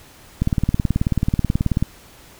click train, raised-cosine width 5 ms, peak -5 dBFS, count 27, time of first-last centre 0.42-1.825 s, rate 18.5 Hz, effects pink hiss -46 dBFS RMS until 2.39 s

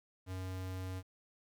square tone, 93.1 Hz, F#2, 11 cents sharp, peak -40 dBFS, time 0.26-1.03 s, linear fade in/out 50 ms, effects 11-bit

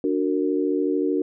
sine chord, D augmented, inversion none, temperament just, 293.7 / 367.1 / 458.9 Hz, D4 / F#4 / A#4, 0 / -14 / -27 cents, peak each -23 / -24 / -26 dBFS, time 0.04-1.22 s, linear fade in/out 2 ms, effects none

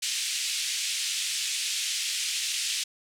pink band-pass noise, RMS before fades -30 dBFS, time 0.02-2.84 s, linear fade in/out 10 ms, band 2600 to 9100 Hz, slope 24 dB/octave, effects none

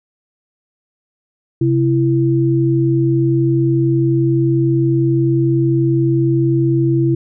sine tone pair together, 132.6 / 333.6 Hz, C3 / E4, +23 / +21 cents, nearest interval octave + major third, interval 1598 cents, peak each -14 dBFS, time 1.61-7.15 s, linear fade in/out 5 ms, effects none

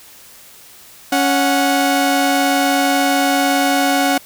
sawtooth tone pair together, 277.9 / 735 Hz, C#4 / F#5, +4 / -12 cents, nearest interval octave + perfect fourth, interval 1684 cents, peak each -12 dBFS, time 1.12-4.18 s, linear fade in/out 5 ms, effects white hiss -42 dBFS RMS until 4.25 s

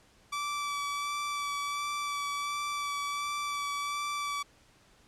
sawtooth tone with vibrato, 1156 Hz, D6, 28 cents flat, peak -28 dBFS, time 0.32-4.43 s, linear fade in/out 10 ms, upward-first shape sine, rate 1.4 Hz, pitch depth 15 cents each way, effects pink hiss -62 dBFS RMS until 5.07 s + low-pass 9000 Hz 12 dB/octave

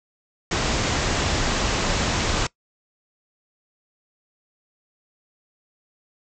pink low-pass noise, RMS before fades -23 dBFS, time 0.51-2.47 s, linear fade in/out 5 ms, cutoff 7600 Hz, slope 96 dB/octave, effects noise-tail reverb RT60 0.1 s tail -21 dB re dry

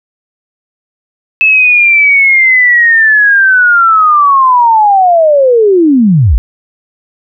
sine linear sweep, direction down, 2619 to 43.65 Hz, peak -3 dBFS, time 1.41-6.38 s, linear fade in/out 0 ms, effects none

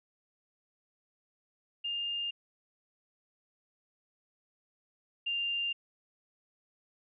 sine tone pair in turn, 2812 / 2794 Hz, F7 / F7, +11 / 0 cents, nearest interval unison, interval 11 cents, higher first, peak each -32 / -30 dBFS, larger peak second, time 1.84-2.31 / 5.26-5.73 s, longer neither, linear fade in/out 10 ms, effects none

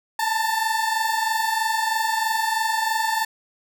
30% pulse tone pair together, 878 / 901.1 Hz, A5 / A5, -4 / +41 cents, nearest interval unison, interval 45 cents, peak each -21 dBFS, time 0.19-3.25 s, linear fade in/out 5 ms, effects none

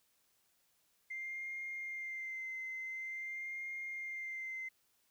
sine tone with vibrato, 2093 Hz, C7, in tune, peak -39 dBFS, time 1.1-4.69 s, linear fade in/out 10 ms, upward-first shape sine, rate 0.47 Hz, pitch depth 24 cents each way, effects tanh soft clip ceiling -35 dBFS + white hiss -75 dBFS RMS until 5.1 s

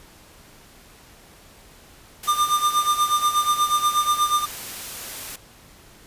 white noise, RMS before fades -34 dBFS, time 2.23-5.36 s, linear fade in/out 5 ms
square tone with tremolo, 1200 Hz, D6, 37 cents sharp, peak -16 dBFS, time 2.27-4.46 s, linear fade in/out 20 ms, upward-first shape sine, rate 8.3 Hz, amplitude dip 75%
effects pink hiss -49 dBFS RMS until 6.06 s + resampled to 32000 Hz

